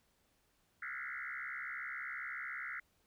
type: tone with frequency modulation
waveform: sine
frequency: 1725 Hz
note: A6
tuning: 35 cents flat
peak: -40 dBFS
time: 0.82-2.8 s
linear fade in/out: 5 ms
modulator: 67.3 Hz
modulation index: 5.7
effects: pink hiss -75 dBFS RMS until 3.06 s